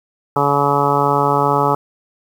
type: harmonic tone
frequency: 142.4 Hz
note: C#3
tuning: 47 cents sharp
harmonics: 1 / 2 / 3 / 4 / 5 / 6 / 7 / 8 / 9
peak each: -22 / -24 / -20 / -23 / -24 / -18 / -22 / -21 / -21 dBFS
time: 0.36-1.75 s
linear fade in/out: 2 ms
effects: 7-bit